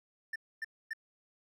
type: tone bursts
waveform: triangle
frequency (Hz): 1785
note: A6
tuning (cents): +24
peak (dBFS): -33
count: 3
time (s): 0.33-0.934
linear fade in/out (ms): 5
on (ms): 28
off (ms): 260
effects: none